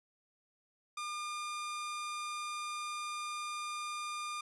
sawtooth tone, 1206 Hz, D6, 46 cents sharp, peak -34 dBFS, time 0.97-4.41 s, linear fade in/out 5 ms, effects resampled to 24000 Hz

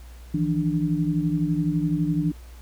sine tone cluster, 158.2 / 170.1 / 295.7 Hz, D#3 / F3 / D4, +29 / -45 / +12 cents, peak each -25 dBFS, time 0.34-2.32 s, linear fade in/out 5 ms, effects added 60 Hz sine -40 dBFS peak until 2.61 s + pink hiss -53 dBFS RMS until 2.61 s

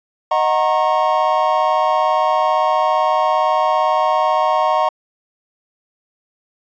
triangle chord, D# minor seventh, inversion none, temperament equal with one note detuned, 622.3 / 740 / 932.3 / 1087.2 Hz, D#5 / F#5 / A#5 / C#6, 0 / 0 / 0 / -34 cents, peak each -17 dBFS, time 0.31-4.89 s, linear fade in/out 5 ms, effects resampled to 16000 Hz

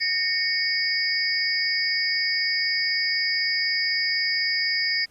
sine tone cluster, 1834 / 2214 / 4746 / 5070 Hz, A#6 / C#7 / D8 / D#8, -29 / -3 / +17 / +32 cents, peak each -27 dBFS, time 0-5.06 s, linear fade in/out 20 ms, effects pink hiss -59 dBFS RMS until 5.1 s + resampled to 32000 Hz

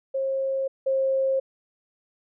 sine tone pair in turn, 537 / 534.3 Hz, C5 / C5, +45 / +36 cents, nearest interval unison, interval 9 cents, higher first, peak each -23 / -20 dBFS, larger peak second, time 0.14-0.68 / 0.86-1.4 s, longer neither, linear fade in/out 10 ms, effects none

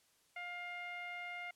sawtooth tone with low-pass filter, 706 Hz, F5, 19 cents sharp, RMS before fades -45 dBFS, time 0.36-1.51 s, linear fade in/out 5 ms, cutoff 2300 Hz, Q 9, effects white hiss -72 dBFS RMS until 1.55 s + low-pass 11000 Hz 12 dB/octave

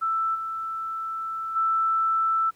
sine tone with level steps, 1325 Hz, E6, 9 cents sharp, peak -22 / -28 / -20 dBFS, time 0.01-2.51 s, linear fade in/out 20 ms, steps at 0.34 / 1.55 s, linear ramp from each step 20 ms, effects pink hiss -61 dBFS RMS until 2.55 s + high-pass 60 Hz 12 dB/octave

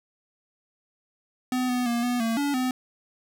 square tone with pitch steps, 252.8 / 248.1 / 236.5 / 245 / 227.2 / 285.4 / 254.7 Hz, B3 / B3 / A#3 / B3 / A#3 / D4 / C4, +41 / +8 / +25 / -14 / -44 / -49 / -46 cents, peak -24 dBFS, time 1.52-2.71 s, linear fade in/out 2 ms, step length 170 ms, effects none

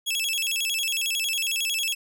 sawtooth tone with vibrato, 2960 Hz, F#7, in tune, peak -21 dBFS, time 0.06-1.95 s, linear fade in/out 20 ms, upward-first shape square, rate 11 Hz, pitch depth 200 cents each way, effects none

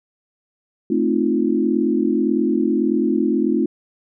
sine chord, F dominant seventh, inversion first, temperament equal, 220 / 261.6 / 311.1 / 349.2 Hz, A3 / C4 / Eb4 / F4, 0 / 0 / 0 / 0 cents, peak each -21 dBFS, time 0.9-3.66 s, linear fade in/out 5 ms, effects none

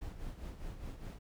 brown noise with tremolo, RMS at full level -42 dBFS, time 0.01-1.19 s, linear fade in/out 10 ms, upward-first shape sine, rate 4.9 Hz, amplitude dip 60%, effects none

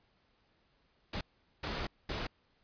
pink noise bursts at uneven times, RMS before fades -37 dBFS, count 3, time 1.13-1.21 / 1.63-1.87 / 2.09-2.27 s, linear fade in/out 5 ms, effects pink hiss -72 dBFS RMS until 2.63 s + resampled to 11025 Hz

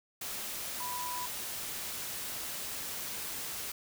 sine tone in noise, 987 Hz, B5, 1 cent flat, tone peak -37 dBFS, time 0.8-1.26 s, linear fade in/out 5 ms, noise white, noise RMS -39 dBFS, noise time 0.21-3.72 s, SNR -1 dB, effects none

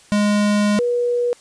square / sine tone pair in turn, 207.1 / 483.8 Hz, G#3 / B4, -5 / -36 cents, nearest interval octave + minor third, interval 1469 cents, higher second, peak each -15 / -16 dBFS, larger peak first, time 0.12-0.79 / 0.79-1.33 s, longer first, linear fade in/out 0 ms, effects white hiss -49 dBFS RMS until 1.4 s + resampled to 22050 Hz

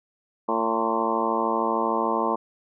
harmonic tone with a mistuned harmonic, 113.1 Hz, A2, 48 cents sharp, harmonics 2 / 3 / 4 / 5 / 6 / 7 / 8 / 9 / 10, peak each -31 / -30 / -30 / -31 / -32 / -33 / -28 / -27 / -34 dBFS, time 0.48-2.36 s, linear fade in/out 10 ms, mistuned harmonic 9, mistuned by +45 cents, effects none

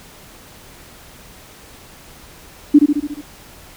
sine tone with echo, 293.1 Hz, D4, 3 cents flat, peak -3 dBFS, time 2.74-2.79 s, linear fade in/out 10 ms, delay 71 ms, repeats 6, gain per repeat -4 dB, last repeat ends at 3.216 s, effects pink hiss -42 dBFS RMS until 3.76 s

